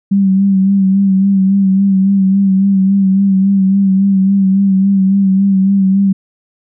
sine tone with vibrato, 194.1 Hz, G3, 17 cents flat, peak -7 dBFS, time 0.11-6.13 s, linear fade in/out 10 ms, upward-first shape sine, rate 3.6 Hz, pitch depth 40 cents each way, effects none

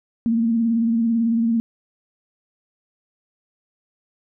sine tone with vibrato, 229.4 Hz, A#3, 28 cents flat, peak -16 dBFS, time 0.26-1.6 s, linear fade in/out 0 ms, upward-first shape sine, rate 18 Hz, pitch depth 45 cents each way, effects none

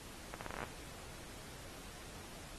accelerating click train, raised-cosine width 0.5 ms, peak -27 dBFS, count 11, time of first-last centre 0.34-0.637 s, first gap 69 ms, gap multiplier 0.79, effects pink hiss -52 dBFS RMS until 2.58 s + AAC 32 kbps

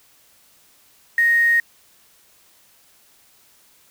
sine tone with quantisation, 1864.7 Hz, A#6, in tune, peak -13 dBFS, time 1.18-1.6 s, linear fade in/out 2 ms, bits 6, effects white hiss -55 dBFS RMS until 3.9 s

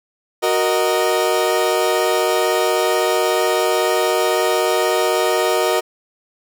30% pulse chord, D# minor, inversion first, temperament equal, 370 / 466.2 / 622.3 Hz, F#4 / A#4 / D#5, 0 / 0 / 0 cents, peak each -17 dBFS, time 0.42-5.81 s, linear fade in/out 20 ms, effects none

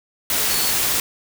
sine tone in noise, 4417 Hz, C#8, 7 cents flat, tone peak -27 dBFS, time 0.5-0.71 s, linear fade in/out 2 ms, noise white, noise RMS -20 dBFS, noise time 0.3-1 s, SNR -10 dB, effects none

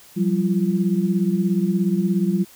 sine tone cluster, 177.1 / 194 / 342.8 Hz, F3 / G3 / F4, +24 / -18 / -32 cents, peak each -22 / -19 / -26 dBFS, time 0.16-2.45 s, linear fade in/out 20 ms, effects white hiss -48 dBFS RMS until 2.55 s

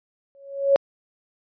sine tone with exponential growth, 554.4 Hz, C#5, in tune, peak -10 dBFS, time 0.35-0.76 s, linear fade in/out 0 ms, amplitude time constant 88 ms, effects resampled to 11025 Hz

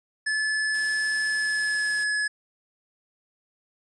square tone with pitch glide, 1728 to 1701.3 Hz, A6 to G#6, -32 to +41 cents, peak -24 dBFS, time 0.26-2.28 s, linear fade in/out 10 ms, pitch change -27 cents, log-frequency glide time 1.24-2.07 s
white noise, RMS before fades -43 dBFS, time 0.74-2.04 s, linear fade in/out 5 ms
effects resampled to 24000 Hz

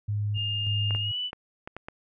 sine tone with tremolo, 103.83 Hz, G#2, in tune, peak -25 dBFS, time 0.08-1.12 s, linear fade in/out 10 ms, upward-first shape square, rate 1.7 Hz, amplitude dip 45%
sine tone with pitch glide, 2819 to 2975 Hz, F7 to F#7, +16 to +9 cents, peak -28 dBFS, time 0.34-1.31 s, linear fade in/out 50 ms, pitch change +93 cents, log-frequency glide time 0.99-1.18 s
clicks, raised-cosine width 0.5 ms, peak -22 dBFS, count 6, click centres 0.908 / 0.949 / 1.331 / 1.675 / 1.766 / 1.885 s
effects none

